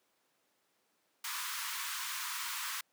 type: high-pass noise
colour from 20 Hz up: pink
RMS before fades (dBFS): -39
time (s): 1.24-2.81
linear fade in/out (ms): 5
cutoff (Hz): 940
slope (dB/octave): 96
effects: pink hiss -75 dBFS RMS until 2.92 s + high-pass 300 Hz 12 dB/octave